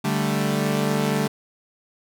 sawtooth chord, D suspended fourth, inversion none, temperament equal, 146.83 / 196 / 220 Hz, D3 / G3 / A3, 0 / 0 / 0 cents, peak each -21 dBFS, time 0.04-1.28 s, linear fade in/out 10 ms, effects none

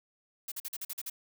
blue noise bursts, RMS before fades -38 dBFS, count 8, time 0.48-1.099 s, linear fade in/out 5 ms, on 38 ms, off 45 ms, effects none

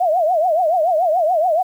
sine tone with vibrato, 675 Hz, E5, 41 cents sharp, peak -13 dBFS, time 0-1.63 s, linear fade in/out 10 ms, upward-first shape triangle, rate 7 Hz, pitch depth 220 cents each way, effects 8-bit

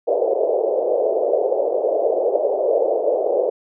pink band-pass noise, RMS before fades -19 dBFS, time 0.07-3.5 s, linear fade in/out 10 ms, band 420 to 650 Hz, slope 48 dB/octave, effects none

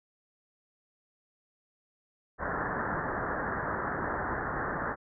white low-pass noise, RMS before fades -33 dBFS, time 2.38-4.96 s, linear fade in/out 50 ms, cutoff 1800 Hz, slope 96 dB/octave, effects none

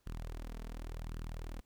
sawtooth tone with flanger, 40.13 Hz, E1, 46 cents flat, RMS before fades -43 dBFS, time 0.06-1.61 s, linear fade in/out 10 ms, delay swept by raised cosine 0.65 to 4.55 ms, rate 0.9 Hz, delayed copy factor +0.55, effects pink hiss -75 dBFS RMS until 1.65 s

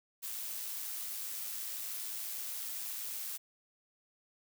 blue noise with amplitude modulation, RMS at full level -39 dBFS, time 0.22-3.38 s, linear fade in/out 20 ms, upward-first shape sine, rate 108 Hz, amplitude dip 30%, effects none

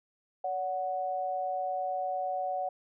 sine tone pair together, 568.7 / 740 Hz, C#5 / F#5, +44 / 0 cents, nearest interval perfect fourth, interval 456 cents, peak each -35 / -31 dBFS, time 0.44-2.69 s, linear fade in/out 5 ms, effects none

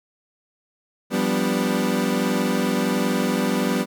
30% pulse chord, G dominant seventh, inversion third, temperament equal with one note detuned, 174.61 / 196 / 246.9 / 291.6 Hz, F3 / G3 / B3 / D4, 0 / 0 / 0 / -12 cents, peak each -26 / -21 / -21 / -26 dBFS, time 1.1-3.86 s, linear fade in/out 50 ms, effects none

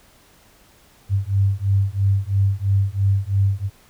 sine beating tone pair, 97 / 100 Hz, G2 / G2, -18 / +35 cents, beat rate 3 Hz, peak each -19 dBFS, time 1.09-3.7 s, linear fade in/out 50 ms, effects pink hiss -53 dBFS RMS until 3.89 s

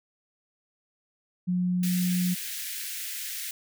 sine tone, 180 Hz, F#3, 47 cents flat, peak -23 dBFS, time 1.47-2.35 s, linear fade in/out 20 ms
white high-pass noise, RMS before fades -35 dBFS, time 1.83-3.51 s, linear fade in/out 2 ms, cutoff 1600 Hz, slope 48 dB/octave
effects none

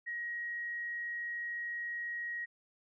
sine tone, 1893 Hz, A#6, 26 cents sharp, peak -36 dBFS, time 0.06-2.46 s, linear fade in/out 20 ms, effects none

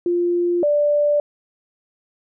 sine tone pair in turn, 349.2 / 587.3 Hz, F4 / D5, 0 / 0 cents, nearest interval major sixth, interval 900 cents, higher second, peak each -16 / -14 dBFS, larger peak second, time 0.06-0.63 / 0.63-1.2 s, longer neither, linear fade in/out 2 ms, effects none

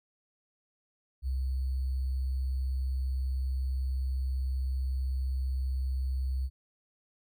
sine tone with sample-and-hold, 65.41 Hz, C2, in tune, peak -28 dBFS, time 1.22-6.5 s, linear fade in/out 50 ms, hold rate 4410 Hz, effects none

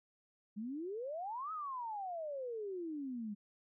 sine exponential two-way sweep, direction up then down, 199.9 to 1304 to 199.9 Hz, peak -39 dBFS, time 0.56-3.35 s, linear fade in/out 20 ms, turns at 1.52 s, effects none

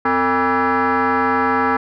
sine tone with frequency modulation, 260 Hz, C4, 11 cents flat, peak -13 dBFS, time 0.05-1.77 s, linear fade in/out 5 ms, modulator 356 Hz, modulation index 4, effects tanh soft clip ceiling -9 dBFS

